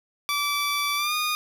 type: tone with pitch glide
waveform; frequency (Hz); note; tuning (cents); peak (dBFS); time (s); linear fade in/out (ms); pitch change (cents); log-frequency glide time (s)
15% pulse; 1158 to 1225.4; D6 to D#6; -25 to -27; -17; 0.29-1.35; 0; +98; 0.96-1.14
effects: none